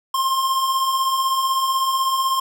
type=beating tone pair; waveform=square; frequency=1046.5 / 1062.5 Hz; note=C6 / C6; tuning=0 / +26 cents; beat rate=16 Hz; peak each=-28 / -19 dBFS; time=0.14-2.4 s; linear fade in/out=5 ms; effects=none